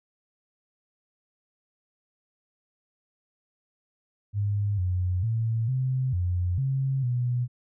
sine tone with pitch steps, 102.2 / 90.8 / 113.2 / 129.8 / 89.3 / 134.4 / 122.9 Hz, G#2 / F#2 / A2 / C3 / F2 / C3 / B2, -27 / -32 / +50 / -13 / +39 / +47 / -8 cents, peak -23 dBFS, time 4.33-7.48 s, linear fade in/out 50 ms, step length 450 ms, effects none

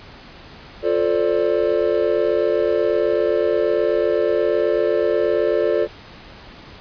triangle chord, D minor seventh, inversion first, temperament just, 352.4 / 440.5 / 528.6 / 587.3 Hz, F4 / A4 / C5 / D5, +16 / +2 / +18 / 0 cents, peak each -20 / -18 / -22 / -19 dBFS, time 0.82-5.88 s, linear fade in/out 50 ms, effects pink hiss -41 dBFS RMS until 6.8 s + resampled to 11025 Hz

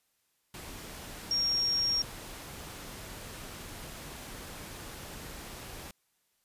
sine tone in noise, 5570 Hz, F8, 5 cents flat, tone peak -26 dBFS, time 1.31-2.02 s, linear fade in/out 2 ms, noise pink, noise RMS -44 dBFS, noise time 0.54-5.91 s, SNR +15 dB, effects white hiss -75 dBFS RMS until 6.44 s + resampled to 32000 Hz

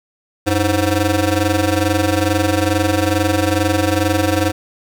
20% pulse ring-modulated tone, 207.7 Hz, G#3, in tune, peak -6 dBFS, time 0.46-4.52 s, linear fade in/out 20 ms, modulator 115 Hz, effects none

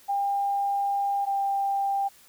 sine tone pair in turn, 800 / 792.2 Hz, G5 / G5, +35 / +18 cents, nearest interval unison, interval 17 cents, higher first, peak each -23 dBFS, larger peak neither, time 0.08-1.26 / 1.26-2.09 s, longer first, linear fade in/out 20 ms, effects white hiss -55 dBFS RMS until 2.28 s

